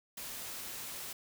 white noise, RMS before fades -43 dBFS, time 0.17-1.13 s, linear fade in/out 5 ms, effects none

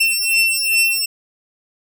sawtooth beating tone pair, 2698 / 2700.5 Hz, E7 / E7, +40 / +41 cents, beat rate 2.5 Hz, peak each -14 / -14 dBFS, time 0-1.06 s, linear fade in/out 10 ms, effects none

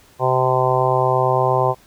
harmonic tone, 128.7 Hz, C3, 28 cents flat, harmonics 1 / 3 / 4 / 5 / 6 / 7 / 8, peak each -22 / -22 / -22 / -22 / -22 / -22 / -22 dBFS, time 0.19-1.75 s, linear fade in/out 50 ms, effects pink hiss -51 dBFS RMS until 1.86 s

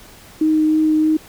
sine tone with vibrato, 311.1 Hz, D#4, in tune, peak -12 dBFS, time 0.41-1.17 s, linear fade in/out 5 ms, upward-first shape triangle, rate 3.2 Hz, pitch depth 11 cents each way, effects pink hiss -43 dBFS RMS until 1.28 s

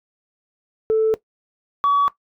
sine tone pair in turn, 440 / 1135.3 Hz, A4 / C#6, 0 / +41 cents, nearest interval octave + major third, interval 1641 cents, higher second, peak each -12 dBFS, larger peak neither, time 0.9-1.14 / 1.84-2.08 s, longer neither, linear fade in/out 0 ms, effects noise-tail reverb RT60 0.1 s tail -17 dB re dry + tanh soft clip ceiling -11 dBFS

